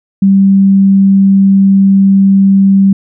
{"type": "tone", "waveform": "sine", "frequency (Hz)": 195.1, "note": "G3", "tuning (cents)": -8, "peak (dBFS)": -3, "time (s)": [0.22, 2.93], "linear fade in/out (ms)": 5, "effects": []}